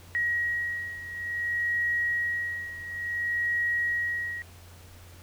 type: beating tone pair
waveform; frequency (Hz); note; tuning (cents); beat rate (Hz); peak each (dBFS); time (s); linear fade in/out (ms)
sine; 1900 / 1900.57; A#6 / A#6; +33 / +33; 0.57; -28 / -32; 0.15-4.42; 0
effects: added 88 Hz sine -48 dBFS peak until 5.22 s + pink hiss -53 dBFS RMS until 5.22 s